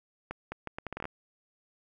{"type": "accelerating click train", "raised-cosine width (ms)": 0.5, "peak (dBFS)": -21, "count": 11, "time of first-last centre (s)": [0.31, 1.054], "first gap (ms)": 210, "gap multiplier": 0.73, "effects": []}